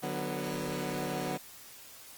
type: chord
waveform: 15% pulse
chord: B minor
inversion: first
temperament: equal with one note detuned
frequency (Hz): 149.4 / 185 / 246.9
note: D3 / F#3 / B3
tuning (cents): +30 / 0 / 0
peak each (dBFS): -31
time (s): 0.02-1.38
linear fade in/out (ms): 20
effects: white hiss -51 dBFS RMS until 2.17 s + Opus 24 kbps